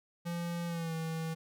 square tone with pitch glide, 171.4 to 162.06 Hz, F3 to E3, -32 to -29 cents, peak -35 dBFS, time 0.25-1.35 s, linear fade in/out 20 ms, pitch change -97 cents, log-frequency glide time 0.67-0.94 s, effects none

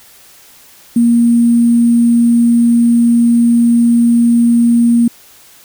sine tone with sample-and-hold, 235.5 Hz, A#3, 18 cents sharp, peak -6 dBFS, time 0.96-5.08 s, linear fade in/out 5 ms, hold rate 8820 Hz, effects white hiss -42 dBFS RMS until 5.64 s

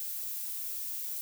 violet noise, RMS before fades -37 dBFS, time 0-1.21 s, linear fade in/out 0 ms, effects none

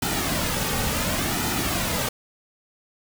pink noise with flanger, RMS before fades -25 dBFS, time 0.02-2.09 s, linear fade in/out 5 ms, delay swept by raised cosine 1.8 to 3 ms, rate 0.69 Hz, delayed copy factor -0.55, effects none

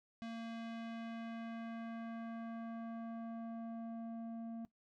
square tone with low-pass filter sweep, 228.7 Hz, A#3, 33 cents flat, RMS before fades -45 dBFS, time 0.22-4.65 s, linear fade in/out 0 ms, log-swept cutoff 4100 to 530 Hz, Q 0.99, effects noise-tail reverb RT60 0.1 s tail -18 dB re dry

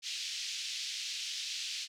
white band-pass noise, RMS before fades -39 dBFS, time 0.02-1.88 s, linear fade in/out 50 ms, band 2600 to 5600 Hz, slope 24 dB/octave, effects none

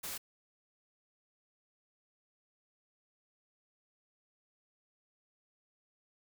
white noise, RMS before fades -41 dBFS, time 0.03-0.18 s, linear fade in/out 10 ms, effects none

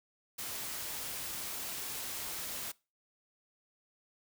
white noise, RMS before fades -40 dBFS, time 0.38-2.72 s, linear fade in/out 10 ms, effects noise-tail reverb RT60 0.3 s tail -23 dB re dry

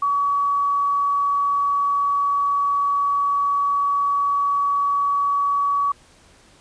sine tone, 1134 Hz, C#6, 39 cents sharp, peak -17 dBFS, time 0.02-5.92 s, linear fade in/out 5 ms, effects pink hiss -52 dBFS RMS until 6.6 s + resampled to 22050 Hz

